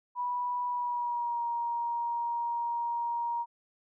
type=tone with pitch glide; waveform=sine; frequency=980 to 942.3 Hz; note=B5 to A#5; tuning=-14 to +18 cents; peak=-29 dBFS; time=0.15-3.46 s; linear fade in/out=50 ms; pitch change=-68 cents; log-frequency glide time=0.66-1.44 s; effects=none